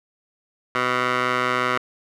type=tone with band-pass filter; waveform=15% pulse; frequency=125.2 Hz; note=B2; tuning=24 cents sharp; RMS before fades=-22 dBFS; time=0.75-1.78 s; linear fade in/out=2 ms; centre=1500 Hz; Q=1.6; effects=none

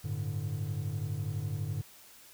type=chord; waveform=triangle; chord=G suspended second; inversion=none; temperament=equal; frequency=98 / 110 / 146.83 Hz; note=G2 / A2 / D3; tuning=0 / 0 / 0 cents; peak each=-34 dBFS; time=0.04-1.82 s; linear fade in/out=10 ms; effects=tanh soft clip ceiling -22 dBFS + white hiss -55 dBFS RMS until 2.33 s

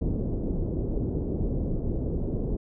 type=low-pass noise; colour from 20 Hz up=pink; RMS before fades=-28 dBFS; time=0.01-2.57 s; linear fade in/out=10 ms; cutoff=450 Hz; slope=24 dB/octave; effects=none

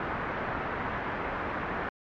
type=low-pass noise; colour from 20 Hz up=white; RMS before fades=-33 dBFS; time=0-1.89 s; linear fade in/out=2 ms; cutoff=1700 Hz; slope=24 dB/octave; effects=MP3 48 kbps

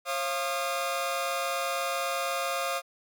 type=tone cluster; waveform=sawtooth; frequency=540 / 690 / 1224 Hz; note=C#5 / F5 / D#6; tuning=-45 / -21 / -29 cents; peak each=-29 dBFS; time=0.05-2.82 s; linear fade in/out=50 ms; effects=none

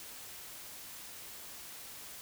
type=silence; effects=white hiss -48 dBFS RMS until 2.21 s

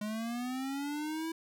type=linear sweep; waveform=square; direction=up; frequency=207.7 to 329.6 Hz; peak=-35 dBFS; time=0.01-1.32 s; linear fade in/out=5 ms; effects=none

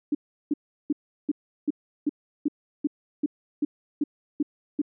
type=tone bursts; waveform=sine; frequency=293.7 Hz; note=D4; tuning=in tune; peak=-20 dBFS; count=13; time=0.12-4.817 s; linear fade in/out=5 ms; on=29 ms; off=360 ms; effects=none

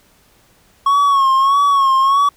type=tone with vibrato; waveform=triangle; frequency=1100 Hz; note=C#6; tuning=14 cents flat; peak=-8 dBFS; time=0.86-2.29 s; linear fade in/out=5 ms; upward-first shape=sine; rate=1.6 Hz; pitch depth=61 cents each way; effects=pink hiss -53 dBFS RMS until 2.36 s

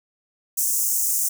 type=high-pass noise; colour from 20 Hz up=pink; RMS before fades=-22 dBFS; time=0.57-1.29 s; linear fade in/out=10 ms; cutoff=6300 Hz; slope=48 dB/octave; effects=none

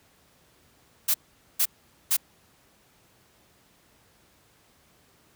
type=noise bursts; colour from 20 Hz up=blue; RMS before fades=-22 dBFS; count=3; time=1.08-2.169 s; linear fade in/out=10 ms; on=63 ms; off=450 ms; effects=pink hiss -61 dBFS RMS until 5.35 s + high-pass 60 Hz 12 dB/octave

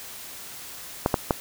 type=clicks; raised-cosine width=1 ms; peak=-5 dBFS; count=3; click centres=1.061 / 1.142 / 1.308 s; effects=white hiss -40 dBFS RMS until 1.4 s

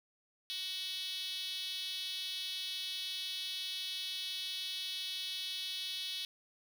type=tone with high-pass filter; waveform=5% pulse; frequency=374.2 Hz; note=F#4; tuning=20 cents sharp; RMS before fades=-40 dBFS; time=0.5-6.25 s; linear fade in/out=0 ms; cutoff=3500 Hz; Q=4; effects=none

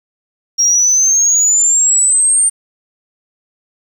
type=exponential sweep; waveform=sine; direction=up; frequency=5588 to 8870 Hz; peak=-7 dBFS; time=0.58-2.5 s; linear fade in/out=20 ms; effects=tanh soft clip ceiling -4 dBFS + 7-bit

